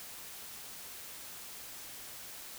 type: silence
effects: white hiss -47 dBFS RMS until 2.58 s